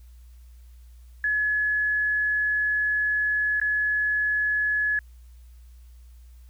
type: tone with dropouts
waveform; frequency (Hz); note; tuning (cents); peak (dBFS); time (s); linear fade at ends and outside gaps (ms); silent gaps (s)
sine; 1700; G#6; +40; -21; 1.24-4.99; 2; 3.6-3.614
effects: added 60 Hz sine -45 dBFS peak until 6.49 s + white hiss -65 dBFS RMS until 6.49 s